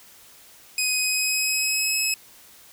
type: tone with pitch glide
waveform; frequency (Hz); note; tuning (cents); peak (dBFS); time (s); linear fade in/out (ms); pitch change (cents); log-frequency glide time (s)
15% pulse; 2512 to 2571; D#7 to E7; +16 to -44; -14; 0.78-2.14; 2; +40; 0.95-1.96
effects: white hiss -50 dBFS RMS until 2.72 s